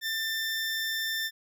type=tone; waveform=20% pulse; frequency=1786 Hz; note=A6; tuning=25 cents sharp; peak=-24 dBFS; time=0.01-1.31 s; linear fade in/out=50 ms; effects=none